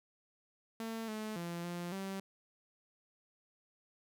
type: tone with pitch steps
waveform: sawtooth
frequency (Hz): 225 / 215.9 / 171.4 / 174.2 / 193.6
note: A3 / A3 / F3 / F3 / G3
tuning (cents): +39 / -33 / -32 / -4 / -21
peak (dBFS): -35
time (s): 0.8-2.2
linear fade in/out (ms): 2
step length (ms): 280
effects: none